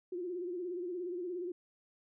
sine tone with vibrato, 355.5 Hz, F4, 31 cents sharp, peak -36 dBFS, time 0.12-1.52 s, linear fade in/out 5 ms, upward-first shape sine, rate 17 Hz, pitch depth 75 cents each way, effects none

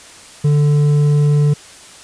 sine tone with hard clipping, 146.83 Hz, D3, in tune, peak -11 dBFS, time 0.44-1.54 s, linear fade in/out 10 ms, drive 5 dB, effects white hiss -39 dBFS RMS until 2.03 s + resampled to 22050 Hz

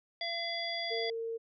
harmonic tone, 680 Hz, F5, 46 cents flat, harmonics 1 / 3 / 5 / 7, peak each -39 / -39 / -39 / -39 dBFS, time 0.21-1.1 s, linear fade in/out 2 ms
sine tone, 456 Hz, A#4, 38 cents flat, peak -34 dBFS, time 0.9-1.38 s, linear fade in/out 20 ms
effects none

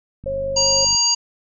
click train, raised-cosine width 5 ms, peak -24 dBFS, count 36, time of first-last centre 0.24-0.949 s, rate 49.4 Hz
sine tone, 543 Hz, C#5, 36 cents flat, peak -21 dBFS, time 0.26-0.85 s, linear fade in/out 5 ms
harmonic tone, 947 Hz, A#5, 27 cents sharp, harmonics 1 / 3 / 5 / 7, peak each -27 / -29 / -17 / -18 dBFS, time 0.56-1.15 s, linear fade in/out 10 ms
effects none

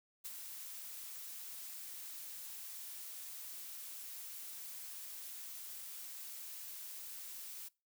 blue noise with ADSR envelope, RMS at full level -43 dBFS, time 0.24-7.69 s, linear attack 18 ms, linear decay 29 ms, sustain -5 dB, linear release 16 ms, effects noise-tail reverb RT60 0.3 s tail -24 dB re dry

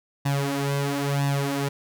sawtooth tone with flanger, 140.5 Hz, C#3, 24 cents sharp, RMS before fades -25 dBFS, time 0.25-1.69 s, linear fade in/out 10 ms, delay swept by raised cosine 1.1 to 5.2 ms, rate 1 Hz, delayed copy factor +0.75, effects none

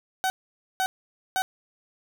30% pulse tone bursts, 756 Hz, F#5, 37 cents sharp, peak -20 dBFS, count 3, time 0.24-1.42 s, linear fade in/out 0 ms, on 60 ms, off 500 ms, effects none

